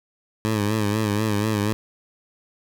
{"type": "tone with vibrato", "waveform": "15% pulse", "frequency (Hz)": 106, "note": "G#2", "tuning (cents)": 36, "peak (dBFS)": -14, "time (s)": [0.45, 1.73], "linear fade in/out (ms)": 0, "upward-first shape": "sine", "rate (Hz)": 4.1, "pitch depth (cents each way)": 73, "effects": []}